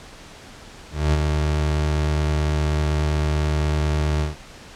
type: tone with ADSR envelope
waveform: 30% pulse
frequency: 75.8 Hz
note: D#2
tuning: 45 cents flat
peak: -12 dBFS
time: 0.91-4.36 s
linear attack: 220 ms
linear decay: 32 ms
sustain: -4 dB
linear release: 150 ms
effects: pink hiss -42 dBFS RMS until 4.75 s + low-pass 7000 Hz 12 dB/octave